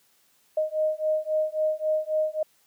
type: beating tone pair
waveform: sine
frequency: 619 / 622.7 Hz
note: D#5 / D#5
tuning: -9 / +1 cents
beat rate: 3.7 Hz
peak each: -26 dBFS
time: 0.57-2.43 s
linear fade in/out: 5 ms
effects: white hiss -64 dBFS RMS until 2.66 s + high-pass 100 Hz 12 dB/octave